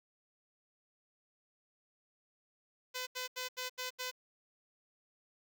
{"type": "tone bursts", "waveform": "5% pulse", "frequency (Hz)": 506, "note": "B4", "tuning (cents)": 42, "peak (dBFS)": -26, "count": 6, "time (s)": [2.94, 4.115], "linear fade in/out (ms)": 20, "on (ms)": 130, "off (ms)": 79, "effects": []}